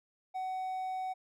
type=tone; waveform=triangle; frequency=750 Hz; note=F#5; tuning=23 cents sharp; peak=-32 dBFS; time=0.34-1.14 s; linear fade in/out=20 ms; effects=none